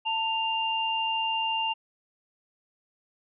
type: tone pair together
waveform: sine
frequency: 894.4 / 2794 Hz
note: A5 / F7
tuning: +28 / 0 cents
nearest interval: octave + minor sixth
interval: 1972 cents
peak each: -28 dBFS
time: 0.05-1.74 s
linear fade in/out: 20 ms
effects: none